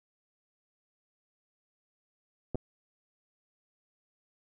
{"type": "clicks", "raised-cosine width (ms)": 2, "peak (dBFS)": -20, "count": 2, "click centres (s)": [2.547, 2.555], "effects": []}